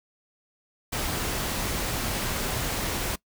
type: noise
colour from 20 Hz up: pink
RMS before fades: -29 dBFS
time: 0.92-3.16 s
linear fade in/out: 10 ms
effects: noise-tail reverb RT60 0.1 s tail -22 dB re dry